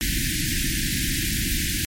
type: band-stop noise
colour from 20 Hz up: pink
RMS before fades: -24 dBFS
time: 0.01-1.85 s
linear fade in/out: 0 ms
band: 340 to 1600 Hz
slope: 96 dB/octave
effects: MP3 64 kbps